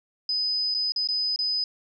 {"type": "tone with dropouts", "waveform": "sine", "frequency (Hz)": 5010, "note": "D#8", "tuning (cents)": 11, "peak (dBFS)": -23, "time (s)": [0.29, 1.64], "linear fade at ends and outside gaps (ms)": 2, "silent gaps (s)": [[0.742, 0.747], [0.921, 0.961], [1.074, 1.087], [1.361, 1.389]], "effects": []}